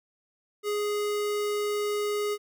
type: tone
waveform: square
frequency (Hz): 415.3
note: G#4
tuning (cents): 0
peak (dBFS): -27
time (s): 0.63-2.38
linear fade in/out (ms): 50
effects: none